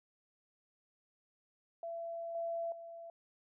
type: tone with level steps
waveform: sine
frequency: 672 Hz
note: E5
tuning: 33 cents sharp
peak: -39 / -35 / -46 dBFS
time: 1.83-3.1 s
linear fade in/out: 2 ms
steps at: 2.35 / 2.72 s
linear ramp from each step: 2 ms
effects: none